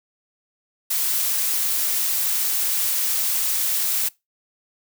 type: noise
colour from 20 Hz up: blue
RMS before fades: -22 dBFS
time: 0.9-4.09 s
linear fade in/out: 10 ms
effects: noise-tail reverb RT60 0.2 s tail -22 dB re dry